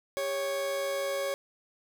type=tone pair together; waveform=40% pulse; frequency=397.7 / 554.4 Hz; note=G4 / C#5; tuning=+25 / 0 cents; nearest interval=tritone; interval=575 cents; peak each=-38 / -29 dBFS; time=0.17-1.34 s; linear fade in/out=0 ms; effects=none